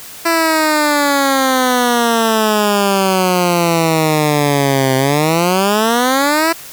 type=exponential two-way sweep; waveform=10% pulse; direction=down then up; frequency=336.1 to 130.81 to 336.1 Hz; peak=-3 dBFS; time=0.25-6.53 s; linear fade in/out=10 ms; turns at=4.96 s; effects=white hiss -33 dBFS RMS until 6.72 s